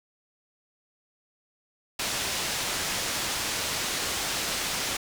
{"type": "low-pass noise", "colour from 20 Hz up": "white", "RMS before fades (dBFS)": -30, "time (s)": [1.99, 4.97], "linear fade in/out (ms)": 5, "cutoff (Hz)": 6800, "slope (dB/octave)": 12, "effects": []}